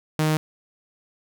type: tone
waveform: sawtooth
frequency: 155.2 Hz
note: D#3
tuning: 4 cents flat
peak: -15 dBFS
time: 0.19-0.37 s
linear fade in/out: 0 ms
effects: none